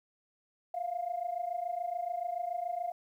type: tone pair together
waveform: sine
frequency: 683 / 710 Hz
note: F5 / F5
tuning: -39 / +28 cents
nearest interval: minor second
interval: 67 cents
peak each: -36 / -34 dBFS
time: 0.74-2.92 s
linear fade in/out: 5 ms
effects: tanh soft clip ceiling -25 dBFS + 11-bit